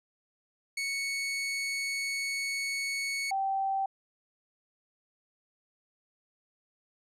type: tone pair in turn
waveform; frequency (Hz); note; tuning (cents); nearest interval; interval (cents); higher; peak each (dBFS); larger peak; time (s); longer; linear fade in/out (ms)
sawtooth / sine; 2217 / 777.5; C#7 / G5; 0 / -14; octave + tritone; 1814; first; -27; neither; 0.77-3.31 / 3.31-3.86; first; 5
effects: low-pass 10000 Hz 12 dB/octave